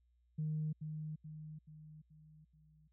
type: tone with echo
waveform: sine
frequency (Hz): 154.3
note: D#3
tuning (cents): -14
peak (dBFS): -34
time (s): 0.38-0.73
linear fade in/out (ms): 10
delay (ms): 430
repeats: 5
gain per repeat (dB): -6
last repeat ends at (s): 2.88
effects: tanh soft clip ceiling -30 dBFS + added 60 Hz sine -70 dBFS peak until 2.92 s